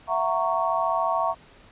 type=chord; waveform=sine; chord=F# dominant seventh; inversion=third; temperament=just; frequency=666 / 740 / 925 / 1110 Hz; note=E5 / F#5 / A#5 / C#6; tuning=+18 / 0 / -14 / +2 cents; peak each=-26 / -29 / -27 / -26 dBFS; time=0.07-1.35 s; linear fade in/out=50 ms; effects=pink hiss -52 dBFS RMS until 1.71 s + resampled to 8000 Hz